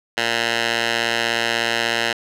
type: tone with band-pass filter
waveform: 10% pulse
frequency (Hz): 116.54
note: A#2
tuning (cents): 0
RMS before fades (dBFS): -21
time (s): 0.17-2.13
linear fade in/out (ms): 5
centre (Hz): 2600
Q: 1
effects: none